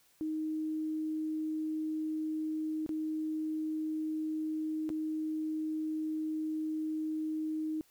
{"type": "tone with dropouts", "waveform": "sine", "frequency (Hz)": 312.3, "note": "D#4", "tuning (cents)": 7, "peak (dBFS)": -32, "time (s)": [0.21, 7.81], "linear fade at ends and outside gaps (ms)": 0, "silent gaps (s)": [[2.863, 2.892], [4.892, 4.901]], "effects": ["white hiss -67 dBFS RMS until 7.9 s"]}